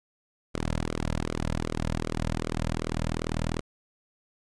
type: tone with flanger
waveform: sawtooth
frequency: 40.13 Hz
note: E1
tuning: 46 cents flat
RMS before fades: -30 dBFS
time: 0.54-3.61 s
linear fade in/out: 10 ms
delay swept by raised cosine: 1.1 to 2.7 ms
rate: 2.6 Hz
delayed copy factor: -0.9
effects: resampled to 22050 Hz + 9-bit